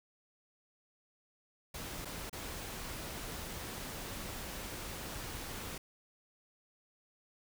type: noise with dropouts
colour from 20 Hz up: pink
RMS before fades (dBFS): -43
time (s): 1.74-5.78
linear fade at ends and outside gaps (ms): 5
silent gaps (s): 2.049-2.053 / 2.297-2.328
effects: none